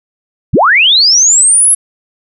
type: linear sweep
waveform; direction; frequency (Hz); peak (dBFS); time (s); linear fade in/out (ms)
sine; up; 45.83 to 11000; -4; 0.53-1.75; 10
effects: none